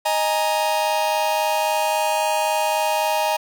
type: chord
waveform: 45% pulse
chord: D# suspended fourth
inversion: none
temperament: just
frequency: 622.3 / 829.7 / 933.4 Hz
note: D#5 / G#5 / A#5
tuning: 0 / -2 / +2 cents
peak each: -23 dBFS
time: 0.05-3.37 s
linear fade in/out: 10 ms
effects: none